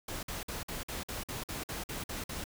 pink noise bursts, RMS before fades -39 dBFS, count 12, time 0.08-2.441 s, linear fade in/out 5 ms, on 150 ms, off 51 ms, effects none

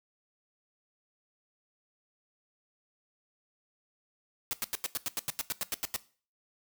white noise bursts, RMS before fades -32 dBFS, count 14, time 4.51-5.962 s, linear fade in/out 0 ms, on 22 ms, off 88 ms, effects noise-tail reverb RT60 0.4 s tail -18 dB re dry

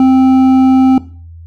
sine tone with hard clipping, 261.6 Hz, C4, in tune, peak -6 dBFS, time 0-0.98 s, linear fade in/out 2 ms, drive 7 dB, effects noise-tail reverb RT60 0.4 s tail -17 dB re dry + added 83 Hz sine -30 dBFS peak until 1.46 s

